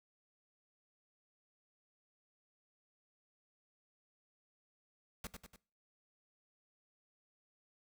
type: noise with echo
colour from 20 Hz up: pink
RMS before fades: -44 dBFS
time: 5.24-5.27 s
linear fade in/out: 2 ms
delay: 97 ms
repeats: 3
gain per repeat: -5 dB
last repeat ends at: 5.561 s
effects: noise-tail reverb RT60 0.4 s tail -21 dB re dry